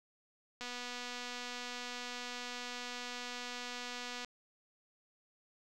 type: click train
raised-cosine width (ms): 0.2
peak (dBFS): -26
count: 892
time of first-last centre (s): 0.61-4.247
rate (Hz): 245
effects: none